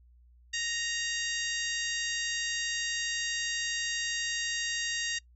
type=harmonic tone with a mistuned harmonic; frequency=932.3 Hz; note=A#5; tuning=in tune; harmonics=2 / 3 / 4 / 5 / 6 / 7 / 8; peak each=-35 / -37 / -38 / -39 / -40 / -40 / -41 dBFS; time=0.53-5.19 s; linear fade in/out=10 ms; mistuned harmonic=6; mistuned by=+42 cents; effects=noise-tail reverb RT60 0.1 s tail -24 dB re dry + added 60 Hz sine -56 dBFS peak until 5.35 s